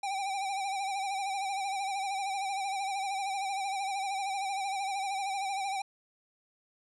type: tone with vibrato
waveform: square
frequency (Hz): 784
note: G5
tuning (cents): 0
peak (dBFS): -32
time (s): 0.03-5.82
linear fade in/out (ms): 5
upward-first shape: sine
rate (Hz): 13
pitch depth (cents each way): 57
effects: resampled to 24000 Hz